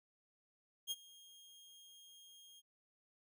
sawtooth tone with ADSR envelope, 3239 Hz, G#7, 44 cents flat, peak -33 dBFS, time 0.87-2.62 s, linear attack 41 ms, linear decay 36 ms, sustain -22 dB, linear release 35 ms, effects none

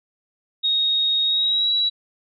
sine tone with pitch glide, 3745 to 3904 Hz, A#7 to B7, +7 to -21 cents, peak -17 dBFS, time 0.63-1.9 s, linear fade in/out 20 ms, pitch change +72 cents, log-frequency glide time 1.25-1.72 s, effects none

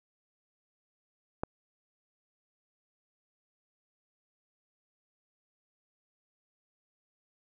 click, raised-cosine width 1 ms, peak -17 dBFS, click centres 1.435 s, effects none

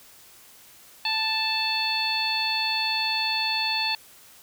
harmonic tone, 880 Hz, A5, in tune, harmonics 1 / 2 / 3 / 4 / 5, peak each -30 / -35 / -28 / -31 / -27 dBFS, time 1.05-3.95 s, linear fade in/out 2 ms, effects white hiss -51 dBFS RMS until 4.42 s

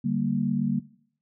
sine chord, G minor, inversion second, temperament equal with one note detuned, 146.83 / 195.32 / 233.1 Hz, D3 / G3 / Bb3, 0 / -6 / 0 cents, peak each -29 / -28 / -26 dBFS, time 0.04-0.8 s, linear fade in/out 10 ms, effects noise-tail reverb RT60 0.6 s tail -19 dB re dry

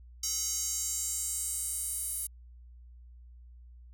square tone with high-pass filter sweep, 430.9 Hz, A4, 36 cents flat, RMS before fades -34 dBFS, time 0.23-2.27 s, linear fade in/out 5 ms, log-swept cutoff 6000 to 10000 Hz, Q 4.2, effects added 60 Hz sine -49 dBFS peak until 3.93 s

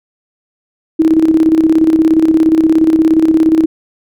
sine tone with tremolo, 320 Hz, D#4, 49 cents sharp, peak -4 dBFS, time 0.99-3.66 s, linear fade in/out 10 ms, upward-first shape square, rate 17 Hz, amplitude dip 55%, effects none

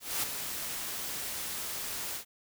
white noise with ADSR envelope, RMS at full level -30 dBFS, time 0-2.25 s, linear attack 230 ms, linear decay 11 ms, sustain -7 dB, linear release 93 ms, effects none

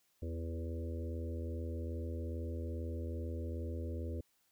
harmonic tone with a mistuned harmonic, 82.41 Hz, E2, in tune, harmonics 1 / 3 / 4 / 5 / 6 / 7, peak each -38 / -47 / -48 / -51 / -49 / -54 dBFS, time 0.22-4.21 s, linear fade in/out 5 ms, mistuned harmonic 4, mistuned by +22 cents, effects white hiss -75 dBFS RMS until 4.51 s

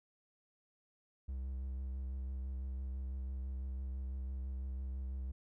triangle tone with vibrato, 65.41 Hz, C2, in tune, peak -36 dBFS, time 1.28-5.32 s, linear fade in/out 10 ms, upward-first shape sine, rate 6 Hz, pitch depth 27 cents each way, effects none

